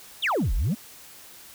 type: exponential two-way sweep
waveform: sine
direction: down then up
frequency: 3951 to 36.05 to 250.2 Hz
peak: -19 dBFS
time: 0.22-0.75 s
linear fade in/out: 20 ms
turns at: 0.54 s
effects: tanh soft clip ceiling -20 dBFS + white hiss -47 dBFS RMS until 1.54 s